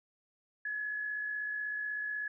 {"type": "tone with amplitude modulation", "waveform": "sine", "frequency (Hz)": 1696, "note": "G#6", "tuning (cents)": 36, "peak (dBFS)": -32, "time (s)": [0.65, 2.28], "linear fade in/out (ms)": 5, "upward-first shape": "sine", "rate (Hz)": 56.2, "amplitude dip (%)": 40, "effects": []}